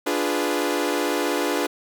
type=chord; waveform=sawtooth; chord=D diminished seventh; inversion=none; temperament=equal; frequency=293.7 / 349.2 / 415.3 / 493.9 Hz; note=D4 / F4 / Ab4 / Cb5; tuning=0 / 0 / 0 / 0 cents; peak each=-22 / -23 / -24 / -24 dBFS; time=0.06-1.67 s; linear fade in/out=10 ms; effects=none